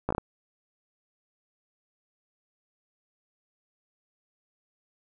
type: slowing click train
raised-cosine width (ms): 1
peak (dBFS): -13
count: 5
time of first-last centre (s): 0.09-0.182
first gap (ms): 15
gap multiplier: 1.29
effects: none